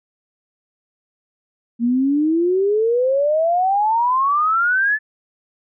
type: exponential sweep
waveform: sine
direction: up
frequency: 230 to 1760 Hz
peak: -14 dBFS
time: 1.79-4.99 s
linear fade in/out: 50 ms
effects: none